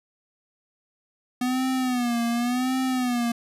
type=tone with vibrato; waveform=square; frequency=246.9 Hz; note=B3; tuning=in tune; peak=-23 dBFS; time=1.41-3.32 s; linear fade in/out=5 ms; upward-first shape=sine; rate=0.9 Hz; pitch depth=94 cents each way; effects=resampled to 32000 Hz